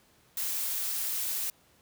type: noise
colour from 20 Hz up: blue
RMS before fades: -32 dBFS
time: 0.37-1.5 s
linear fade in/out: 2 ms
effects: pink hiss -63 dBFS RMS until 1.81 s + high-pass 60 Hz 12 dB/octave